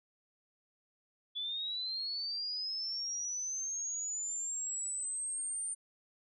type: linear sweep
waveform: sine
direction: up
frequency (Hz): 3424 to 9000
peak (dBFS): -35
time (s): 1.35-5.75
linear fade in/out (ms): 20
effects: none